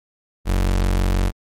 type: tone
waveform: 35% pulse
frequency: 46.11 Hz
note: F#1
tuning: 5 cents flat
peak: -14 dBFS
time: 0.45-1.32 s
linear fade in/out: 50 ms
effects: MP3 64 kbps